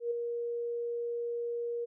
sine tone with ADSR envelope, 472.8 Hz, A#4, 24 cents sharp, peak -27 dBFS, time 0-1.86 s, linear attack 110 ms, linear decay 7 ms, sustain -5 dB, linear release 22 ms, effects none

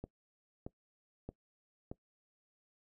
click train, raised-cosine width 2 ms, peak -29 dBFS, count 4, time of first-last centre 0.04-1.915 s, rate 1.6 Hz, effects noise-tail reverb RT60 0.1 s tail -20 dB re dry

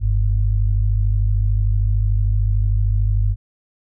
sine tone pair together, 47.67 / 101 Hz, G1 / G#2, -48 / -48 cents, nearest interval octave + minor second, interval 1300 cents, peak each -16 / -18 dBFS, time 0-3.36 s, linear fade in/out 50 ms, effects none

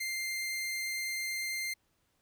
sawtooth tone, 2097 Hz, C7, 3 cents sharp, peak -30 dBFS, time 0-1.74 s, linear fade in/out 10 ms, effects pink hiss -75 dBFS RMS until 2.21 s

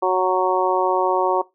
harmonic tone, 185 Hz, F#3, in tune, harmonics 2 / 3 / 4 / 5 / 6, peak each -21 / -23 / -23 / -22 / -24 dBFS, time 0.02-1.42 s, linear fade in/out 10 ms, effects noise-tail reverb RT60 0.2 s tail -20 dB re dry

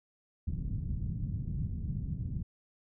white low-pass noise, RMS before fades -35 dBFS, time 0.47-2.43 s, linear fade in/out 10 ms, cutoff 160 Hz, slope 24 dB/octave, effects none

